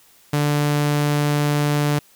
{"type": "tone", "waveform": "sawtooth", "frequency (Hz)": 146.83, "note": "D3", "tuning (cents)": 0, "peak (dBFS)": -13, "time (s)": [0.33, 1.99], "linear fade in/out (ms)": 5, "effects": ["white hiss -53 dBFS RMS until 2.15 s"]}